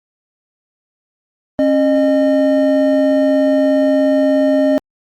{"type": "tone pair together", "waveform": "triangle", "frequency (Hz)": [272.2, 611], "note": ["C#4", "D#5"], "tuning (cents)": [-31, -32], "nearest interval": "octave + major second", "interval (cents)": 1399, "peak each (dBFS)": -11, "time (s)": [1.59, 4.78], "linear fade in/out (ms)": 0, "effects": ["Opus 32 kbps"]}